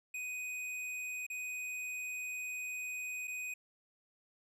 square tone with dropouts, 2497 Hz, D#7, 6 cents sharp, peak -39 dBFS, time 0.14-3.54 s, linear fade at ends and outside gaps 5 ms, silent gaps 1.266-1.3 / 3.274-3.278 s, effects low-pass 12000 Hz 12 dB/octave + 13-bit

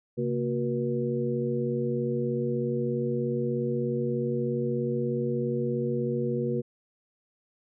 sine tone cluster, 134.5 / 231.3 / 367.2 / 479.7 Hz, C3 / A#3 / F#4 / A#4, +48 / -13 / -13 / +50 cents, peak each -31 dBFS, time 0.17-6.62 s, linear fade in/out 20 ms, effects none

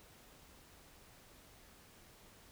silence, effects pink hiss -61 dBFS RMS until 2.51 s

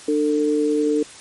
sine tone pair together, 299.2 / 448.3 Hz, D4 / A4, +32 / +32 cents, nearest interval perfect fifth, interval 700 cents, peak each -19 dBFS, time 0.08-1.03 s, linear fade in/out 5 ms, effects white hiss -41 dBFS RMS until 1.2 s + MP3 48 kbps

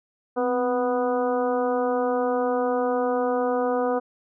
harmonic tone with a mistuned harmonic, 246.9 Hz, B3, in tune, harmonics 1 / 2 / 3 / 4 / 5 / 6, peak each -28 / -23 / -28 / -33 / -33 / -39 dBFS, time 0.36-4 s, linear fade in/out 20 ms, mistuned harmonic 1, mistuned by +59 cents, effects none

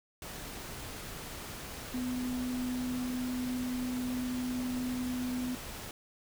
sine tone in noise, 250.5 Hz, B3, 25 cents sharp, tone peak -32 dBFS, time 1.94-5.55 s, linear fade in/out 2 ms, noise pink, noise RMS -43 dBFS, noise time 0.22-5.91 s, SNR +8 dB, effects none

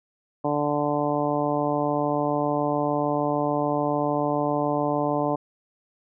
harmonic tone, 146.83 Hz, D3, in tune, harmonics 1 / 2 / 3 / 4 / 5 / 6 / 7, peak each -32 / -27 / -30 / -27 / -29 / -31 / -32 dBFS, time 0.44-5.36 s, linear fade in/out 10 ms, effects none

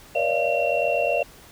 sine tone cluster, 476.6 / 559 / 599 / 687 / 2732 Hz, A#4 / C#5 / D5 / F5 / F7, +38 / +14 / +34 / -29 / -39 cents, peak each -28 / -26 / -25 / -25 / -27 dBFS, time 0.15-1.23 s, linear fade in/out 5 ms, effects pink hiss -48 dBFS RMS until 1.51 s

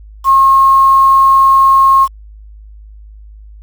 sine tone with quantisation, 1079 Hz, C#6, 47 cents flat, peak -4 dBFS, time 0.24-2.08 s, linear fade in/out 50 ms, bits 5, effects added 52 Hz sine -32 dBFS peak until 3.62 s

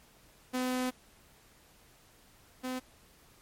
sawtooth tone pair in turn, 253.6 / 255.5 Hz, B3 / C4, +46 / -41 cents, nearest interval unison, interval 13 cents, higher second, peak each -26 / -30 dBFS, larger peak first, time 0.53-0.91 / 2.63-2.8 s, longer first, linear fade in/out 20 ms, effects pink hiss -61 dBFS RMS until 3.41 s + MP3 64 kbps

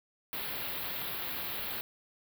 white band-stop noise, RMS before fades -37 dBFS, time 0.33-1.81 s, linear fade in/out 0 ms, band 4300 to 12000 Hz, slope 48 dB/octave, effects none

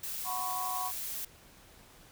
blue noise, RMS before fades -38 dBFS, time 0.03-1.25 s, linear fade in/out 5 ms
sine chord, F# suspended fourth, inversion none, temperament equal with one note detuned, 740 / 996.9 / 1108.7 Hz, F#5 / B5 / C#6, 0 / +16 / 0 cents, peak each -38 dBFS, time 0.24-0.92 s, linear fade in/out 50 ms
effects pink hiss -57 dBFS RMS until 2.11 s

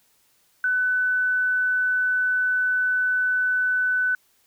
sine tone, 1500 Hz, F#6, 23 cents sharp, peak -19 dBFS, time 0.64-4.15 s, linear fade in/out 2 ms, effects white hiss -63 dBFS RMS until 4.46 s

